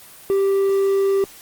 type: tone with quantisation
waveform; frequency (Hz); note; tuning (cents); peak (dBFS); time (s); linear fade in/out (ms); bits
triangle; 392; G4; 0; -13; 0.3-1.24; 0; 7
effects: white hiss -43 dBFS RMS until 1.41 s + Opus 24 kbps